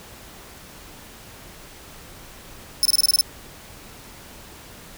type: tone bursts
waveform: sawtooth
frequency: 5274 Hz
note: E8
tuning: in tune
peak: -11 dBFS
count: 8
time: 2.83-3.21 s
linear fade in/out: 0 ms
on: 23 ms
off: 28 ms
effects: pink hiss -43 dBFS RMS until 4.97 s